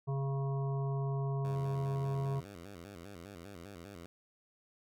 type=harmonic tone; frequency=137.1 Hz; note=C#3; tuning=19 cents flat; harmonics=1 / 3 / 5 / 7 / 8; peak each=-32 / -42 / -46 / -49 / -50 dBFS; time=0.07-2.41 s; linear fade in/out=20 ms
type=tone with vibrato; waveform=10% pulse; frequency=92.5 Hz; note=F#2; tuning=in tune; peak=-39 dBFS; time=1.45-4.06 s; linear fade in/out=0 ms; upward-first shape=square; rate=5 Hz; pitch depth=150 cents each way
effects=none